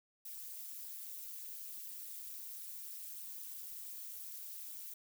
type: noise with amplitude modulation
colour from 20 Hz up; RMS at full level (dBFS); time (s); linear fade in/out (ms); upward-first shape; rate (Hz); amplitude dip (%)
violet; -43; 0.25-4.94; 5; sine; 212; 100
effects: none